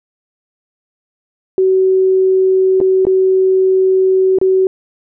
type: tone with dropouts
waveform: sine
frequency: 377.5 Hz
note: F#4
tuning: 35 cents sharp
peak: -8 dBFS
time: 1.58-4.67 s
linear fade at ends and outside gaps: 1 ms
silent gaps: 2.803-2.812 / 3.052-3.068 / 4.386-4.414 s
effects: none